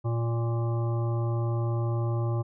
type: harmonic tone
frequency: 116.54 Hz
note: A#2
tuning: in tune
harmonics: 1 / 3 / 5 / 7 / 9 / 10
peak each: -25 / -35 / -39 / -42 / -44 / -45 dBFS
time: 0.04-2.43 s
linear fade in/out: 20 ms
effects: none